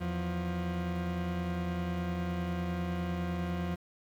40% pulse tone pair together, 83.2 / 176.29 Hz, E2 / F3, +17 / +17 cents, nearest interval octave + minor second, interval 1300 cents, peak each -36 / -32 dBFS, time 0-3.76 s, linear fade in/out 20 ms, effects low-pass 3000 Hz 12 dB/octave + 9-bit

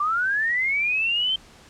sine linear sweep, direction up, 1154 to 3136 Hz, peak -20 dBFS, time 0-1.36 s, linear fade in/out 5 ms, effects pink hiss -50 dBFS RMS until 1.69 s + low-pass 8000 Hz 12 dB/octave

